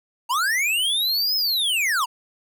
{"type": "linear two-way sweep", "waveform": "square", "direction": "up then down", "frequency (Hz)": [893, 5200, 893], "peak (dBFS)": -20, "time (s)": [0.29, 2.06], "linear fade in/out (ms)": 20, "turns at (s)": 1.36, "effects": []}